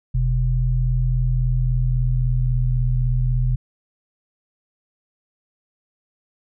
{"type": "tone pair together", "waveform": "sine", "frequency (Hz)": [41.94, 125.6], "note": ["E1", "B2"], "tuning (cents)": [31, 30], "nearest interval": "octave + perfect fifth", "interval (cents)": 1899, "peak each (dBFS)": -19, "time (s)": [0.14, 3.56], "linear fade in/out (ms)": 10, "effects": []}